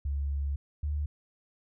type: tone pair in turn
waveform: sine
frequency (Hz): 70.4 / 73.76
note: C#2 / D2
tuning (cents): +27 / +8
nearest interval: minor second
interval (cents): 81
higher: second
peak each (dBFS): -28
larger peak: neither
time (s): 0.05-0.56 / 0.83-1.06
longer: first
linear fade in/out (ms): 5
effects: none